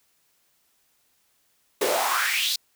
pink noise with high-pass filter sweep, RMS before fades -24 dBFS, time 1.81-2.56 s, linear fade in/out 5 ms, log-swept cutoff 380 to 4500 Hz, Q 4.6, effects white hiss -67 dBFS RMS until 2.75 s

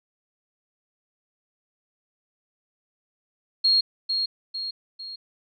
sine tone with echo, 4265 Hz, C8, 32 cents sharp, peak -16 dBFS, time 3.64-3.81 s, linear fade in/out 10 ms, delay 450 ms, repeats 3, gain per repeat -6 dB, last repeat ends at 5.16 s, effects none

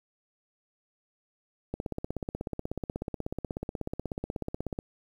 click train, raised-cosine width 2 ms, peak -19 dBFS, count 51, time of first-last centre 1.74-4.789 s, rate 16.4 Hz, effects 9-bit

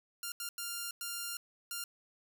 5% pulse tone bursts at uneven times, 1396.9 Hz, F6, in tune, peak -26 dBFS, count 5, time 0.23-0.32 / 0.4-0.49 / 0.58-0.91 / 1.01-1.37 / 1.71-1.84 s, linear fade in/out 2 ms, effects none

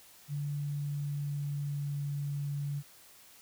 sine tone with pitch glide, 144.9 to 143.07 Hz, D3 to D3, -23 to -45 cents, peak -32 dBFS, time 0.28-2.83 s, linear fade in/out 50 ms, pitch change -22 cents, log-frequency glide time 0.52-2.05 s, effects white hiss -57 dBFS RMS until 3.41 s

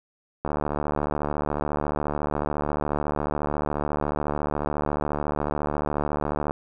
click train, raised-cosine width 1 ms, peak -12 dBFS, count 450, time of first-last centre 0.45-6.509 s, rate 74.1 Hz, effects none

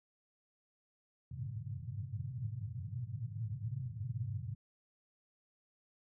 white band-pass noise, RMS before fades -41 dBFS, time 1.31-4.55 s, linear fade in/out 5 ms, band 100 to 130 Hz, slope 48 dB/octave, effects none

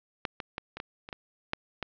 clicks, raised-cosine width 0.3 ms, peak -13 / -19 / -17 / -22 / -19 / -26 / -20 / -12 / -16 dBFS, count 9, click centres 0.252 / 0.402 / 0.581 / 0.77 / 0.801 / 1.089 / 1.128 / 1.534 / 1.827 s, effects low-pass 5000 Hz 12 dB/octave

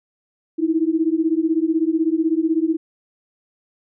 sine beating tone pair, 314.6 / 330.6 Hz, D#4 / E4, +19 / +5 cents, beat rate 16 Hz, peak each -19 dBFS, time 0.58-2.77 s, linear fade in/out 20 ms, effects none

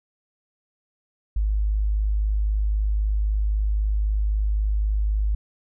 sine tone, 51.91 Hz, G#1, in tune, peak -19 dBFS, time 1.36-5.35 s, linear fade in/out 5 ms, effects none

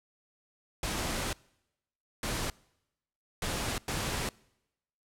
pink noise bursts at uneven times, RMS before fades -33 dBFS, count 4, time 0.83-1.33 / 2.23-2.5 / 3.42-3.78 / 3.88-4.29 s, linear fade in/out 2 ms, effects noise-tail reverb RT60 0.9 s tail -25 dB re dry + low-pass 11000 Hz 12 dB/octave

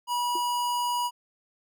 square tone, 970 Hz, B5, 31 cents flat, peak -26 dBFS, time 0.07-1.11 s, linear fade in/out 50 ms
sine tone with exponential decay, 349.2 Hz, F4, in tune, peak -30 dBFS, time 0.35-0.43 s, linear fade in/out 5 ms, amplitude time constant 16 ms
effects none

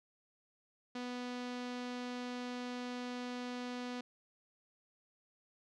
sawtooth tone with low-pass filter, 246.9 Hz, B3, in tune, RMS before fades -42 dBFS, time 0.95-4.01 s, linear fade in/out 5 ms, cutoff 4700 Hz, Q 1.3, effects none

